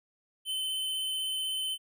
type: tone with vibrato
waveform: square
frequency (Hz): 3060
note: G7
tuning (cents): -42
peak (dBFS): -31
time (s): 0.45-1.78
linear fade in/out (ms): 50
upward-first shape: sine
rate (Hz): 16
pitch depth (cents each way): 10
effects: none